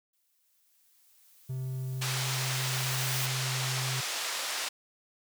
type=noise with exponential growth; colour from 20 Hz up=blue; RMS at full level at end=-35 dBFS; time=0.13-3.26 s; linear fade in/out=5 ms; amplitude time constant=680 ms
type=tone; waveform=triangle; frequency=130 Hz; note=C3; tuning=11 cents flat; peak=-30 dBFS; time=1.49-4.01 s; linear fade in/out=10 ms
type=band-pass noise; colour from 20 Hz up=white; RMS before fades=-34 dBFS; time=2.01-4.69 s; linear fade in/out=10 ms; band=590 to 6200 Hz; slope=12 dB/octave
effects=none